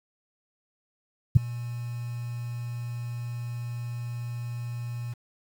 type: tone with ADSR envelope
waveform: sine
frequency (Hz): 119.8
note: A#2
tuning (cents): +48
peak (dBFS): -7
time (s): 1.35-5.14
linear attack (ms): 15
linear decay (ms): 9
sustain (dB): -24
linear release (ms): 14
effects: tanh soft clip ceiling -4 dBFS + 8-bit